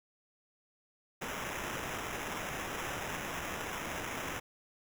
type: noise with sample-and-hold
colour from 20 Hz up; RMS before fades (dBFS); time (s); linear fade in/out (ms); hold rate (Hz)
violet; -39; 1.21-4.4; 10; 4410
effects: none

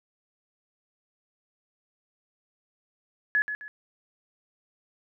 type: tone with echo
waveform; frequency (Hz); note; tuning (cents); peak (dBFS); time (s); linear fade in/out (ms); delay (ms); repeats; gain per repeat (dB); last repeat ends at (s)
sine; 1700; G#6; +40; -20; 3.35-3.42; 0; 130; 2; -9; 3.68
effects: none

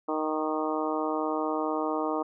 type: harmonic tone with a mistuned harmonic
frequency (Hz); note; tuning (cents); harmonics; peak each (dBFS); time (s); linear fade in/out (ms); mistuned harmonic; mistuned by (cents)
155.56; D#3; 0; 2 / 3 / 4 / 5 / 6 / 7 / 8; -31 / -33 / -34 / -35 / -36 / -36 / -37; 0.08-2.23; 10; 8; -25
effects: none

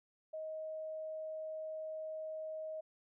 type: tone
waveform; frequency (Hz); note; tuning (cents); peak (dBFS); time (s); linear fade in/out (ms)
sine; 629; D#5; +19; -40; 0.33-2.81; 10
effects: none

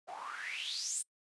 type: noise with band-pass filter sweep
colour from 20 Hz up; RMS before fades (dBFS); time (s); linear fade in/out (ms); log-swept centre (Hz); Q
white; -40; 0.07-1.03; 20; 660 to 9100; 7.1
effects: noise-tail reverb RT60 0.1 s tail -26 dB re dry + resampled to 24000 Hz

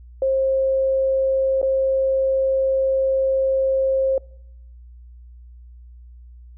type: tone with dropouts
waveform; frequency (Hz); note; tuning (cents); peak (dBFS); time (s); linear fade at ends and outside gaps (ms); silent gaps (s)
sine; 533; C5; +32; -16; 0.22-4.18; 2; 1.616-1.628
effects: noise-tail reverb RT60 0.8 s tail -25 dB re dry + added 60 Hz sine -40 dBFS peak until 6.57 s

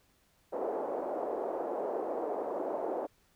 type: band-pass noise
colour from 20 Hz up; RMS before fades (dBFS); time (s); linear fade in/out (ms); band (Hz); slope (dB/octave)
white; -35; 0.52-3.07; 20; 350 to 690; 24
effects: pink hiss -69 dBFS RMS until 3.35 s

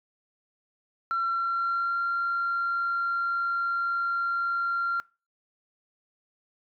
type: tone with pitch glide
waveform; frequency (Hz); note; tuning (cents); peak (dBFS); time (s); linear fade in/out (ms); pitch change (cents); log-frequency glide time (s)
sine; 1358 to 1380.9; F6 to F6; -49 to -20; -23; 1.11-5; 0; +29; 1.24-1.99
effects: noise-tail reverb RT60 0.3 s tail -23 dB re dry + tanh soft clip ceiling -21 dBFS

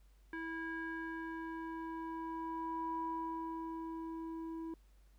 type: tone with low-pass filter sweep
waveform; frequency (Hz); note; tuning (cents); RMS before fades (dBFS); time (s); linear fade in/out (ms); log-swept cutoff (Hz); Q
square; 326.6; E4; -16; -42; 0.33-4.74; 2; 1800 to 660; 5.7
effects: added 49 Hz sine -61 dBFS peak until 5.18 s + pink hiss -75 dBFS RMS until 5.18 s

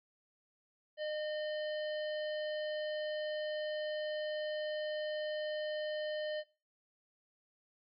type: harmonic tone with a mistuned harmonic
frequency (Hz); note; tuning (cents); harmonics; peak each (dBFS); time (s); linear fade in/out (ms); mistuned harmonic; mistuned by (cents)
610; D#5; -34; 1 / 3 / 5 / 7 / 8; -36 / -46 / -48 / -54 / -60; 0.97-6.44; 50; 7; -26
effects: noise-tail reverb RT60 0.3 s tail -18 dB re dry

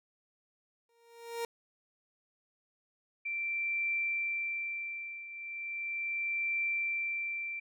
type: tone with exponential growth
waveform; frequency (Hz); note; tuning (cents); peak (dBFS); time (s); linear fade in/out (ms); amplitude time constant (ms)
30% pulse; 466.4; A#4; +1; -29; 0.89-1.45; 2; 120
type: tone with tremolo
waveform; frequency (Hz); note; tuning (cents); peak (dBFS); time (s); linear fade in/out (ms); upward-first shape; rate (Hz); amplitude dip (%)
sine; 2349; D7; 0; -29; 3.25-7.6; 10; triangle; 0.37; 80
effects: none

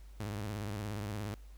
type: tone with vibrato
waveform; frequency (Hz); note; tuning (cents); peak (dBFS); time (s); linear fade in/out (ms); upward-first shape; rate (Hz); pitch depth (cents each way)
sawtooth; 103.83; G#2; 0; -33; 0.2-1.34; 0; sine; 17; 120
effects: added 50 Hz sine -49 dBFS peak until 1.57 s + pink hiss -66 dBFS RMS until 1.57 s

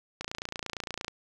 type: click train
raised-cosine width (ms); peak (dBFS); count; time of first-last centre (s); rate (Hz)
0.2; -17; 26; 0.21-1.081; 28.7
effects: none

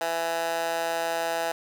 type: tone with high-pass filter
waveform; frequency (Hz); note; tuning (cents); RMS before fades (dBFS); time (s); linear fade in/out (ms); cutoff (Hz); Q
15% pulse; 166.3; E3; +16; -28; 0.01-1.52; 2; 760; 2.3
effects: none

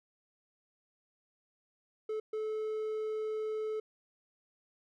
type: tone bursts at uneven times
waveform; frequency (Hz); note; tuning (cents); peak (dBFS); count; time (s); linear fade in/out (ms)
triangle; 433.4; A4; -26; -31; 2; 2.09-2.2 / 2.33-3.8; 5
effects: none

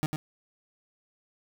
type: tone with echo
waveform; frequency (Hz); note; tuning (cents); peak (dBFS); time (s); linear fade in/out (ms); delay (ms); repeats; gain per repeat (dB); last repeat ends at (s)
30% pulse; 154; D#3; -17; -22; 0.03-0.06; 0; 100; 1; -5; 0.16
effects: none

